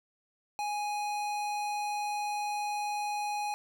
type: tone with hard clipping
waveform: sine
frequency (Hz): 830.6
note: G#5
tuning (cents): 0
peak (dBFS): -33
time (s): 0.59-3.54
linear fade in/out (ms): 0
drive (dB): 18
effects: none